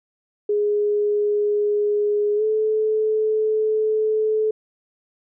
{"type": "tone with pitch glide", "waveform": "sine", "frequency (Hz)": [415.3, 433.2], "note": ["G#4", "A4"], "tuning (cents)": [0, -27], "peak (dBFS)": -17, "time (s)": [0.49, 4.51], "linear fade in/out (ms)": 5, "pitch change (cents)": 73, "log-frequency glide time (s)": [2.36, 2.43], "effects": []}